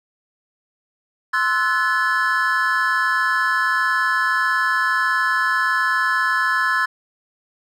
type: chord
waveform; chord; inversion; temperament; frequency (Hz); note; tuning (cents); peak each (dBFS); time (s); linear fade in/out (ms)
triangle; F# half-diminished seventh; second; equal with one note detuned; 1046.5 / 1318.5 / 1480 / 1721.8; C6 / E6 / F#6 / A6; 0 / 0 / 0 / -38; -21 / -22 / -22 / -18; 1.33-6.86; 10
effects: none